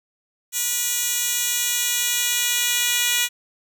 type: tone with high-pass filter sweep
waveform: 10% pulse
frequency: 484.2 Hz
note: B4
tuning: 34 cents flat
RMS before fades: -22 dBFS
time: 0.52-3.29 s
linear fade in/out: 50 ms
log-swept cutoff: 5800 to 3300 Hz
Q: 0.95
effects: none